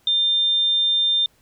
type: tone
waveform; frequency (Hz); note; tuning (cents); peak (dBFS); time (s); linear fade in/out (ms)
sine; 3600; A7; +39; -16; 0.07-1.26; 2
effects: pink hiss -60 dBFS RMS until 1.41 s